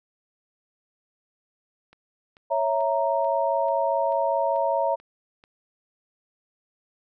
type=click train; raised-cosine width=0.3 ms; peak=-35 dBFS; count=9; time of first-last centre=1.93-5.439 s; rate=2.28 Hz
type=chord; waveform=sine; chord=A# diminished; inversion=first; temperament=equal; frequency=554.4 / 659.3 / 932.3 Hz; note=C#5 / E5 / A#5; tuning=0 / 0 / 0 cents; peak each=-25 dBFS; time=2.5-4.96 s; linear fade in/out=20 ms
effects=none